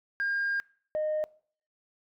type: tone pair in turn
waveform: sine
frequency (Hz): 1611 / 615.1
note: G6 / D#5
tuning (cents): +47 / -20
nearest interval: octave + perfect fourth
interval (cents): 1667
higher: first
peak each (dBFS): -25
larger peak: neither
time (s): 0.2-0.6 / 0.95-1.24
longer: first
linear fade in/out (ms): 0
effects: noise-tail reverb RT60 0.5 s tail -24 dB re dry + tanh soft clip ceiling -24 dBFS